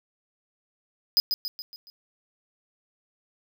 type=tone with echo; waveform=square; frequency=4995 Hz; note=D#8; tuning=6 cents sharp; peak=-17 dBFS; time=1.17-1.2 s; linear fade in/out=0 ms; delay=140 ms; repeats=5; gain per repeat=-6 dB; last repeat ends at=1.9 s; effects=none